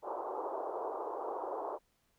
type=band-pass noise; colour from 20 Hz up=pink; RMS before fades=-39 dBFS; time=0.02-1.79 s; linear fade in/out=50 ms; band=370 to 1100 Hz; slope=48 dB/octave; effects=pink hiss -75 dBFS RMS until 2.18 s